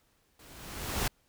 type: noise with level ramp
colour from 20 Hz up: pink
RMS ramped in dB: -55 to -29 dBFS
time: 0.39-1.08 s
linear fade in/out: 5 ms
effects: pink hiss -70 dBFS RMS until 1.28 s